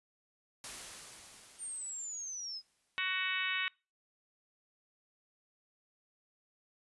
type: noise with exponential decay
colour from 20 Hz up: white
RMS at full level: -43 dBFS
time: 0.64-3.31 s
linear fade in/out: 1 ms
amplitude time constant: 580 ms
type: linear sweep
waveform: sine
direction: down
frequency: 8960 to 4988 Hz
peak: -39 dBFS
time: 1.58-2.62 s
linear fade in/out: 50 ms
type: harmonic tone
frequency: 373.3 Hz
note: F#4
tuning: 15 cents sharp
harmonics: 3 / 4 / 5 / 6 / 7 / 8 / 9 / 10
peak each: -43 / -40 / -39 / -38 / -39 / -40 / -51 / -43 dBFS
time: 2.98-3.68 s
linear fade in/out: 0 ms
effects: noise-tail reverb RT60 0.3 s tail -25 dB re dry + resampled to 24000 Hz